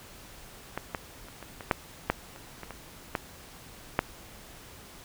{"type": "clicks", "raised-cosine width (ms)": 0.5, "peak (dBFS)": [-16, -15, -30, -27, -24, -7, -8, -30, -24, -24, -12, -7], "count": 12, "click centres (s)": [0.776, 0.948, 1.285, 1.427, 1.608, 1.712, 2.1, 2.361, 2.633, 2.707, 3.152, 3.991], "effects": ["pink hiss -49 dBFS RMS until 5.04 s"]}